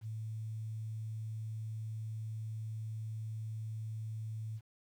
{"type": "tone with quantisation", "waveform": "sine", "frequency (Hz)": 110, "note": "A2", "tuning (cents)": 0, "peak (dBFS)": -38, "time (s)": [0.01, 4.61], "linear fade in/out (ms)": 50, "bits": 11, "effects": []}